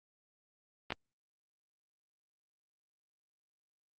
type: clicks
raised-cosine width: 0.3 ms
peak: -20 / -17 dBFS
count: 2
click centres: 0.905 / 0.922 s
effects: Opus 24 kbps